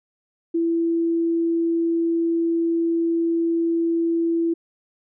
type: tone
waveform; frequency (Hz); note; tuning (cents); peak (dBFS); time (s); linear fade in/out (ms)
sine; 333.7; E4; +21; -18; 0.54-4.54; 10
effects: none